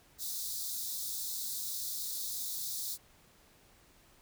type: high-pass noise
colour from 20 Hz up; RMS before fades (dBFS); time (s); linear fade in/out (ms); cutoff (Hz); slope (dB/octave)
white; -38; 0.18-2.98; 50; 3600; 96
effects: pink hiss -63 dBFS RMS until 4.21 s